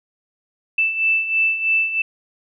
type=beating tone pair; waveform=sine; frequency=2644 / 2647.1 Hz; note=E7 / E7; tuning=+5 / +7 cents; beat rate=3.1 Hz; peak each=-23 / -17 dBFS; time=0.78-2.02 s; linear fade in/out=5 ms; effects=none